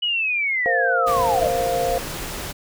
sine linear sweep, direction down, 2960 to 575 Hz, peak -19 dBFS, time 0.02-1.48 s, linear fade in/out 10 ms
sine chord, Bb suspended second, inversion none, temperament equal, 466.2 / 523.3 / 698.5 Hz, Bb4 / C5 / F5, 0 / 0 / 0 cents, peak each -26 / -23 / -22 dBFS, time 0.66-1.98 s, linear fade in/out 0 ms
pink noise, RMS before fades -30 dBFS, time 1.06-2.53 s, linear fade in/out 20 ms
effects none

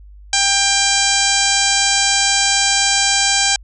harmonic tone, 793 Hz, G5, 20 cents sharp, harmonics 1 / 2 / 3 / 4 / 5 / 6 / 7 / 8 / 9 / 10, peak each -22 / -22 / -22 / -22 / -22 / -22 / -22 / -22 / -22 / -22 dBFS, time 0.33-3.56 s, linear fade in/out 2 ms, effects added 50 Hz sine -37 dBFS peak until 3.63 s

